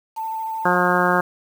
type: tone with vibrato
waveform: sine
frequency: 888 Hz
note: A5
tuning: 16 cents sharp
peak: -24 dBFS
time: 0.16-0.77 s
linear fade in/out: 20 ms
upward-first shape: sine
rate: 13 Hz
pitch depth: 12 cents each way
type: harmonic tone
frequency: 179 Hz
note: F3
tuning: 43 cents sharp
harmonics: 1 / 2 / 3 / 4 / 5 / 6 / 7 / 8 / 9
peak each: -24 / -24 / -24 / -24 / -24 / -24 / -24 / -24 / -24 dBFS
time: 0.65-1.21 s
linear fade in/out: 5 ms
effects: 7-bit